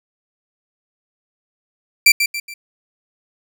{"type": "tone with echo", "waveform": "sawtooth", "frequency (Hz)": 2349, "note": "D7", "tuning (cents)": 0, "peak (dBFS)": -3, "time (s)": [2.06, 2.12], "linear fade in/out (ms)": 5, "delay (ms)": 140, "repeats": 3, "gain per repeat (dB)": -8, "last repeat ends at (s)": 2.54, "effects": []}